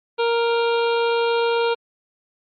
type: harmonic tone with a mistuned harmonic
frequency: 466.2 Hz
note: A#4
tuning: in tune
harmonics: 1 / 2 / 3 / 5 / 6 / 7 / 8 / 9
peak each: -18 / -24 / -28 / -32 / -34 / -35 / -36 / -37 dBFS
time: 0.18-1.75 s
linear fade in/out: 20 ms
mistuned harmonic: 5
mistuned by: +31 cents
effects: MP3 32 kbps